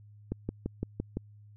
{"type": "click train", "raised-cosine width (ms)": 3, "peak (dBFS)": -19, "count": 6, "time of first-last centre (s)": [0.32, 1.17], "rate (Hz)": 5.88, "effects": ["added 104 Hz sine -51 dBFS peak until 1.56 s"]}